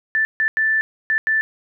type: tone bursts at uneven times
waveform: sine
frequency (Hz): 1763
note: A6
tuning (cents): +3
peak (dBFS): -15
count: 5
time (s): 0.15-0.25 / 0.4-0.48 / 0.57-0.81 / 1.1-1.18 / 1.27-1.41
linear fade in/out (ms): 0
effects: none